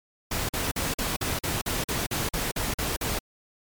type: noise bursts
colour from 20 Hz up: pink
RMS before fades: -28 dBFS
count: 13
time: 0.31-3.19 s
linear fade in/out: 5 ms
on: 180 ms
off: 45 ms
effects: MP3 96 kbps